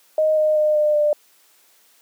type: tone with pitch steps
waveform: sine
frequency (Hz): 622.3 / 615.5 / 608.8 / 602.1 / 595.6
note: D#5 / D#5 / D#5 / D5 / D5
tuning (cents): 0 / -19 / -38 / +43 / +24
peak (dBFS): -14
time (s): 0.18-1.13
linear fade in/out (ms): 2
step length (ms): 190
effects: white hiss -56 dBFS RMS until 2.01 s + high-pass 300 Hz 12 dB/octave